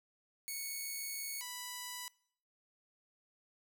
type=tone pair in turn; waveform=5% pulse; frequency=2217 / 987.6 Hz; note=C#7 / B5; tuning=0 / 0 cents; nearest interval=octave + major second; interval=1400 cents; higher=first; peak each=-29 / -30 dBFS; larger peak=first; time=0.48-1.41 / 1.41-2.08 s; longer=first; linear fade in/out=0 ms; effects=noise-tail reverb RT60 0.6 s tail -23 dB re dry